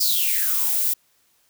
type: noise with high-pass filter sweep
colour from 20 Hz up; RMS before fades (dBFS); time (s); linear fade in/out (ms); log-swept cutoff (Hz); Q
violet; -21; 0-0.94; 10; 5100 to 420; 9.7
effects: white hiss -63 dBFS RMS until 1.49 s